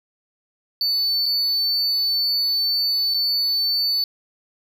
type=tone with dropouts; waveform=triangle; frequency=4499 Hz; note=C#8; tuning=25 cents sharp; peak=-17 dBFS; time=0.81-4.04 s; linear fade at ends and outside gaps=1 ms; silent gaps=1.258-1.262 / 3.139-3.144 s; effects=none